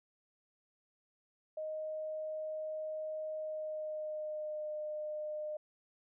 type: tone with pitch glide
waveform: sine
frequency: 622.3 to 607.7 Hz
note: D#5 to D#5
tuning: 0 to -41 cents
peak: -37 dBFS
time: 1.57-5.57 s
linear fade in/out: 5 ms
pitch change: -41 cents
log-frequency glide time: 3.36-4.73 s
effects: none